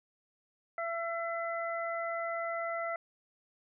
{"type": "harmonic tone", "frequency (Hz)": 672, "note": "E5", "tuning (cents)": 33, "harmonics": [1, 2, 3], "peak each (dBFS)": [-35, -38, -40], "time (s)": [0.78, 2.96], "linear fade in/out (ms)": 2, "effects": []}